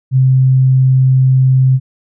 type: tone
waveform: sine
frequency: 130.81 Hz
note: C3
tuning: in tune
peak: -6 dBFS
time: 0.11-1.8 s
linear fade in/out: 50 ms
effects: none